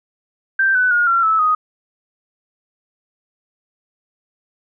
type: tone with pitch steps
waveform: sine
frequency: 1568 / 1498.1 / 1431.2 / 1367.4 / 1306.4 / 1248.1 Hz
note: G6 / F#6 / F6 / F6 / E6 / D#6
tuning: 0 / +21 / +42 / -37 / -16 / +5 cents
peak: -12 dBFS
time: 0.59-1.55 s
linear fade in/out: 5 ms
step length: 160 ms
effects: none